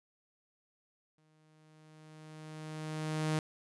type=tone with exponential growth; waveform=sawtooth; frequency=155.56 Hz; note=D#3; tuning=in tune; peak=-25 dBFS; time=1.18-3.39 s; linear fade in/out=2 ms; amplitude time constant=480 ms; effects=resampled to 24000 Hz